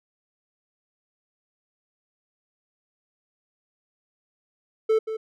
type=tone with echo; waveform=triangle; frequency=440 Hz; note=A4; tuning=in tune; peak=-15 dBFS; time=4.89-4.99 s; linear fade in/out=10 ms; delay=180 ms; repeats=1; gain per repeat=-10 dB; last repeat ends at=5.17 s; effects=none